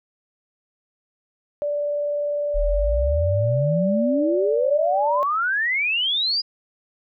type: tone with vibrato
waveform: sine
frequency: 584 Hz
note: D5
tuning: 10 cents flat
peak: -21 dBFS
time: 1.62-5.23 s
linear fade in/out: 0 ms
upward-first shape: sine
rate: 20 Hz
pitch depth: 12 cents each way
type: exponential sweep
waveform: sine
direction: up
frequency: 35 to 4978 Hz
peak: -19 dBFS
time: 2.54-6.42 s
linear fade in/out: 20 ms
effects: none